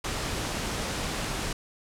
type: noise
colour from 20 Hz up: pink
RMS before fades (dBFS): -31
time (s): 0.04-1.53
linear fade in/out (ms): 5
effects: low-pass 9000 Hz 12 dB/octave